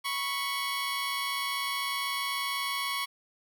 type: tone pair together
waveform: 15% pulse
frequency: 987.8 / 1108 Hz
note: B5 / C#6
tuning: 0 / -1 cents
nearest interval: major second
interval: 199 cents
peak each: -31 / -24 dBFS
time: 0.04-3.06 s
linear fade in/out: 20 ms
effects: none